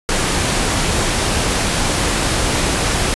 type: noise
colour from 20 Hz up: pink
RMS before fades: -17 dBFS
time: 0.09-3.14 s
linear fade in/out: 0 ms
effects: resampled to 24000 Hz